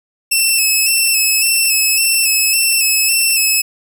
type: tone with vibrato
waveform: 10% pulse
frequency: 2637 Hz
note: E7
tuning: in tune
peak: -3 dBFS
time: 0.31-3.62 s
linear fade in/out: 10 ms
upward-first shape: square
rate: 1.8 Hz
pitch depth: 34 cents each way
effects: none